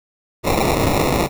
white noise with sample-and-hold, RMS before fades -17 dBFS, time 0.43-1.29 s, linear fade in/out 50 ms, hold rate 1575 Hz, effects none

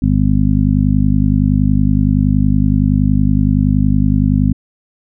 harmonic tone, 50.7 Hz, G#1, 41 cents flat, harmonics 1 / 2 / 3 / 4 / 5, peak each -16 / -16 / -16 / -16 / -16 dBFS, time 0.02-4.53 s, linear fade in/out 5 ms, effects none

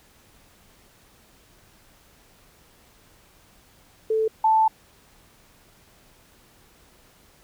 sine tone pair in turn, 440 / 880 Hz, A4 / A5, 0 / 0 cents, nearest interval octave, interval 1200 cents, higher second, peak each -19 / -15 dBFS, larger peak second, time 4.1-4.28 / 4.44-4.68 s, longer second, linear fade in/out 5 ms, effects pink hiss -56 dBFS RMS until 7.43 s

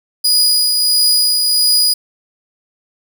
sawtooth tone with tremolo, 4919 Hz, D#8, 21 cents flat, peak -6 dBFS, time 0.24-1.94 s, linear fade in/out 10 ms, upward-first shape triangle, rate 1.5 Hz, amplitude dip 35%, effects none

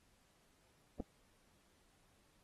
clicks, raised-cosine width 2 ms, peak -29 dBFS, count 2, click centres 1 / 1.004 s, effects pink hiss -73 dBFS RMS until 2.43 s + AAC 32 kbps

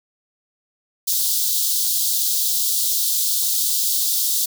white high-pass noise, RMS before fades -20 dBFS, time 1.07-4.46 s, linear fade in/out 10 ms, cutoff 3500 Hz, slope 48 dB/octave, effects none

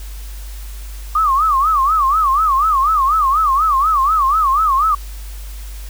sine tone with vibrato, 1174.7 Hz, D6, in tune, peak -11 dBFS, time 1.15-4.95 s, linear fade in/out 5 ms, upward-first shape sine, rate 4.1 Hz, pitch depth 190 cents each way, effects added 50 Hz sine -27 dBFS peak until 5.89 s + white hiss -40 dBFS RMS until 5.89 s

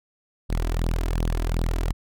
sawtooth tone with flanger, 41.31 Hz, E1, 4 cents sharp, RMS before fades -24 dBFS, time 0.49-1.93 s, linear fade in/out 20 ms, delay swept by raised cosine 0.2 to 3.1 ms, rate 2.7 Hz, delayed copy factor +0.75, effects none

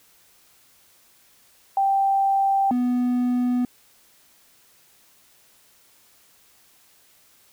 sine / triangle tone pair in turn, 784 / 246.9 Hz, G5 / B3, 0 / 0 cents, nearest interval octave + minor sixth, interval 2000 cents, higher first, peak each -17 / -17 dBFS, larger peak neither, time 1.77-2.71 / 2.71-3.65 s, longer neither, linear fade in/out 2 ms, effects white hiss -57 dBFS RMS until 7.52 s

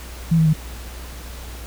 sine tone with pitch steps, 164.81 / 160.12 / 155.56 Hz, E3 / D#3 / D#3, 0 / +50 / 0 cents, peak -12 dBFS, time 0.31-0.535 s, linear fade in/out 10 ms, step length 75 ms, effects added 60 Hz sine -33 dBFS peak until 1.66 s + pink hiss -39 dBFS RMS until 1.66 s

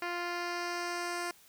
10% pulse tone with low-pass filter sweep, 349.2 Hz, F4, in tune, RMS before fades -36 dBFS, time 0.02-1.31 s, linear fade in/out 2 ms, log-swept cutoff 3400 to 9200 Hz, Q 1.3, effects white hiss -60 dBFS RMS until 1.48 s

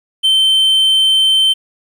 triangle tone, 3100 Hz, G7, 20 cents flat, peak -7 dBFS, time 0.23-1.54 s, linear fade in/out 20 ms, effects 8-bit

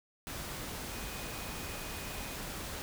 sine tone in noise, 2489 Hz, D#7, in tune, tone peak -51 dBFS, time 0.91-2.35 s, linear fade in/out 0 ms, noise pink, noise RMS -41 dBFS, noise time 0.27-2.82 s, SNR -13 dB, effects none

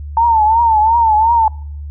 sine tone with vibrato, 895 Hz, A5, 29 cents sharp, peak -8 dBFS, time 0.17-1.48 s, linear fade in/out 2 ms, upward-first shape triangle, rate 2.8 Hz, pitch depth 110 cents each way, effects noise-tail reverb RT60 0.6 s tail -26 dB re dry + added 73 Hz sine -24 dBFS peak until 1.9 s

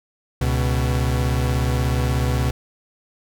40% pulse tone pair together, 70.03 / 123.47 Hz, C#2 / B2, +18 / 0 cents, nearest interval minor seventh, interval 982 cents, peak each -20 dBFS, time 0.41-2.51 s, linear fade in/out 5 ms, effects none

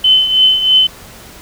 sine tone with tremolo, 3047 Hz, G7, 50 cents flat, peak -4 dBFS, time 0.04-0.87 s, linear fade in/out 5 ms, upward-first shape triangle, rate 3.1 Hz, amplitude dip 70%, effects pink hiss -36 dBFS RMS until 1.41 s

